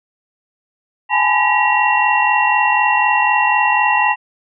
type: tone cluster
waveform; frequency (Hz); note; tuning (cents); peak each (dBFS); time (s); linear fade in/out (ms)
sine; 824 / 868 / 1004 / 1918 / 2739; G#5 / A5 / B5 / A#6 / F7; -14 / -24 / +28 / +49 / -34; -18; 1.09-4.16; 50
effects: none